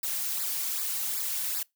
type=noise with flanger; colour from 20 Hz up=blue; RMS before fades=-31 dBFS; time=0.03-1.63 s; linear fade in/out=5 ms; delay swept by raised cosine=0.32 to 3.12 ms; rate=2.6 Hz; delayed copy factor=-0.85; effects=noise-tail reverb RT60 0.2 s tail -25 dB re dry